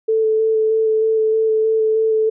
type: tone with vibrato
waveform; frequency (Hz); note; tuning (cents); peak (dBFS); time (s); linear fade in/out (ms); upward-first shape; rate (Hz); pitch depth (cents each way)
sine; 440; A4; 0; -13; 0.08-2.3; 10; square; 3.2; 10
effects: none